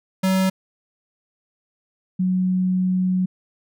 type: tone pair in turn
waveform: square / sine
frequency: 189.1 / 184.46 Hz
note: F#3 / F#3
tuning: +38 / -5 cents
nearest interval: unison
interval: 43 cents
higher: first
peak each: -17 dBFS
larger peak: neither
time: 0.23-0.5 / 2.19-3.26 s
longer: second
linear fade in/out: 10 ms
effects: none